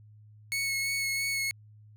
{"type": "tone with vibrato", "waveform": "sawtooth", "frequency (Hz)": 2198, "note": "C#7", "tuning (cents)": -15, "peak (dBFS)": -25, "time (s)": [0.52, 1.51], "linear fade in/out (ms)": 0, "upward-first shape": "sine", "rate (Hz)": 3, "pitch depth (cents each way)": 16, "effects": ["added 106 Hz sine -51 dBFS peak until 1.96 s"]}